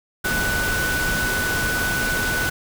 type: tone in noise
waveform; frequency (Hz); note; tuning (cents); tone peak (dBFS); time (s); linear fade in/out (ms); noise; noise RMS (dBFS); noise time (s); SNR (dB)
sine; 1489; F#6; +11; -22; 0.24-2.5; 10; pink; -25; 0.24-2.5; 0
effects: none